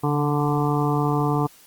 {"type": "harmonic tone with a mistuned harmonic", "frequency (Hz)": 146.83, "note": "D3", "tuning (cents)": 0, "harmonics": [1, 2, 3, 5, 6, 7, 8], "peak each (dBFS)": [-22, -25, -27, -29, -30, -30, -31], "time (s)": [0.03, 1.47], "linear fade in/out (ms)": 10, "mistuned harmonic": 1, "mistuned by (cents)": -35, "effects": ["white hiss -51 dBFS RMS until 1.66 s", "Opus 32 kbps"]}